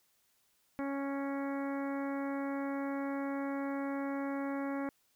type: harmonic tone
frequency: 277.2 Hz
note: C#4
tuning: in tune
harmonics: 1 / 2 / 3 / 4 / 5 / 6 / 7 / 8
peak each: -35 / -41 / -45 / -47 / -49 / -51 / -52 / -53 dBFS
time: 0.79-4.89 s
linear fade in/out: 0 ms
effects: white hiss -73 dBFS RMS until 5.15 s